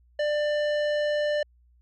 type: tone with hard clipping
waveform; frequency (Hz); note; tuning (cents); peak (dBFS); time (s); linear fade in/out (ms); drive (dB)
sine; 594; D5; +20; -25; 0.19-1.43; 5; 17
effects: added 60 Hz sine -57 dBFS peak until 1.81 s + low-pass 4000 Hz 12 dB/octave